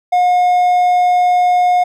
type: tone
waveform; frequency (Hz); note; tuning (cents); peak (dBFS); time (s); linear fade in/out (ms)
triangle; 719; F#5; -50; -7; 0.12-1.84; 10
effects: none